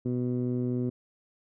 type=tone with low-pass filter; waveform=15% pulse; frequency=123.9 Hz; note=B2; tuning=6 cents sharp; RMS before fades=-29 dBFS; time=0.05-0.9 s; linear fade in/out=10 ms; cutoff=310 Hz; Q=1.4; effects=none